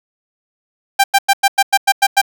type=tone bursts; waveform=sawtooth; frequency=790 Hz; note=G5; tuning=13 cents sharp; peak=-4 dBFS; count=9; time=0.99-2.216 s; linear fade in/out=10 ms; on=50 ms; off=97 ms; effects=none